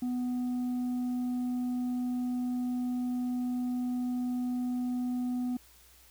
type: tone with tanh clipping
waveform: triangle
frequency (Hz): 248.1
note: B3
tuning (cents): +8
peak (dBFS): -30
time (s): 0.02-5.57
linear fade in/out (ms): 5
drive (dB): 8
effects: added 60 Hz sine -62 dBFS peak until 6.1 s + white hiss -59 dBFS RMS until 6.1 s